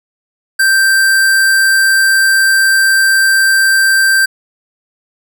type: tone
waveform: square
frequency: 1568 Hz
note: G6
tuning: in tune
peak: -8 dBFS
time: 0.59-4.26 s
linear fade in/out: 10 ms
effects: none